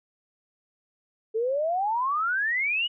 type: exponential sweep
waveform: sine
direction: up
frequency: 430 to 2979 Hz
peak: -23 dBFS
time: 1.34-2.88 s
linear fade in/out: 20 ms
effects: none